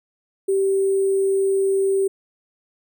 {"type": "tone with sample-and-hold", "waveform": "sine", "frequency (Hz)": 389, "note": "G4", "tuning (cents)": -13, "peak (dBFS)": -16, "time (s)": [0.48, 2.08], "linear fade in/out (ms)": 10, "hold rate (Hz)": 8820, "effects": []}